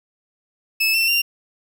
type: tone with pitch steps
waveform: 30% pulse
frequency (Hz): 2608 / 2689 / 2773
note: E7 / E7 / F7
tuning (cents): -19 / +34 / -13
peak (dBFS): -13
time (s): 0.8-1.22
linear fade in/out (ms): 10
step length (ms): 140
effects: 8-bit